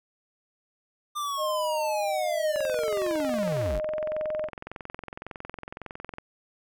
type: linear sweep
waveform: square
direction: down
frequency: 1200 to 34.27 Hz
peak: -29 dBFS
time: 1.15-3.8 s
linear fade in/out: 20 ms
type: tone with vibrato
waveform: sine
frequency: 616 Hz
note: D#5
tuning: 17 cents flat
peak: -27 dBFS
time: 1.37-4.5 s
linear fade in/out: 50 ms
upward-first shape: sine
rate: 17 Hz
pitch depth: 12 cents each way
type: click train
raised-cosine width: 0.5 ms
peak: -22 dBFS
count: 80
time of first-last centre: 2.56-6.184 s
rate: 21.8 Hz
effects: none